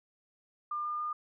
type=tone with pitch steps; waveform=sine; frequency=1200 / 1207 / 1213.9 Hz; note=D6 / D6 / D#6; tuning=+37 / +47 / -43 cents; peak=-32 dBFS; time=0.71-1.13 s; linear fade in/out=5 ms; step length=140 ms; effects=none